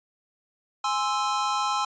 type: chord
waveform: square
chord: Ab augmented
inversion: none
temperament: equal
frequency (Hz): 830.6 / 1046.5 / 1318.5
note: Ab5 / C6 / E6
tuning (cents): 0 / 0 / 0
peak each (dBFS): -29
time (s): 0.84-1.85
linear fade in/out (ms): 5
effects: resampled to 16000 Hz